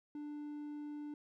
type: tone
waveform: triangle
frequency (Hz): 295.5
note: D4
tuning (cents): +11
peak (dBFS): -40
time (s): 0.15-1.14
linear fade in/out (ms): 2
effects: none